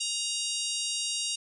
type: harmonic tone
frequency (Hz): 940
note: A#5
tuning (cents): +14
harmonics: 3 / 4 / 5 / 6 / 7 / 8 / 9 / 10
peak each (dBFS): -35 / -36 / -37 / -38 / -38 / -39 / -40 / -40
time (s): 0-1.36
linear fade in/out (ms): 10
effects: none